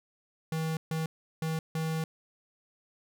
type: tone bursts at uneven times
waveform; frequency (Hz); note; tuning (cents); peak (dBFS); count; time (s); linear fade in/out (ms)
square; 160; D#3; +49; -30; 4; 0.52-0.77 / 0.91-1.06 / 1.42-1.59 / 1.75-2.04; 2
effects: none